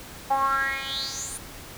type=tone with band-pass filter sweep; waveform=10% pulse; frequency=271.2 Hz; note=C#4; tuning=38 cents flat; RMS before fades=-27 dBFS; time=0.3-1.38 s; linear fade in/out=10 ms; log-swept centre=780 to 10000 Hz; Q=7.1; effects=pink hiss -42 dBFS RMS until 1.77 s